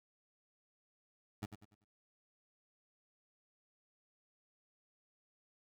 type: tone with echo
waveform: 20% pulse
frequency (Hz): 104.1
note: G#2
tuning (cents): +5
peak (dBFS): -34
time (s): 1.42-1.46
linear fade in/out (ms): 10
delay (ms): 97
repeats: 4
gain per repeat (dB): -9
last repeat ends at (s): 1.848
effects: none